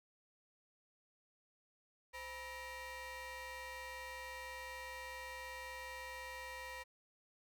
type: ring-modulated tone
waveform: 25% pulse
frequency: 455.8 Hz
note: A#4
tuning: 39 cents flat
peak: -39 dBFS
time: 2.13-6.84 s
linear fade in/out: 20 ms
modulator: 1430 Hz
effects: none